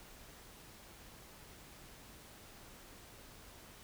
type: silence
effects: pink hiss -56 dBFS RMS until 3.83 s